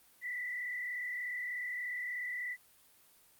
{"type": "tone with frequency modulation", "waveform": "sine", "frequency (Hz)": 1975.5, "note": "B6", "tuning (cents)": 0, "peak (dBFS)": -36, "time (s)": [0.21, 2.57], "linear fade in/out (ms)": 50, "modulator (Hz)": 36.7, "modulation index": 1.2, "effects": ["white hiss -64 dBFS RMS until 3.39 s", "Opus 32 kbps"]}